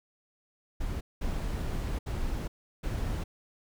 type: noise bursts at uneven times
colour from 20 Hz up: brown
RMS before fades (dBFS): -32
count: 4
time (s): 0.8-1.01 / 1.21-1.99 / 2.06-2.48 / 2.83-3.24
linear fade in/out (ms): 10
effects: none